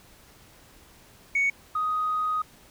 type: tone pair in turn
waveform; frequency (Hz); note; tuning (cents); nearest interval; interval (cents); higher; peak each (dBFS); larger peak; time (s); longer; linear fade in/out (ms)
sine; 2227 / 1249.9; C#7 / D#6; +7 / +7; minor seventh; 1000; first; -19 / -23; first; 1.35-1.5 / 1.75-2.42; second; 5
effects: tanh soft clip ceiling -18 dBFS + pink hiss -54 dBFS RMS until 2.7 s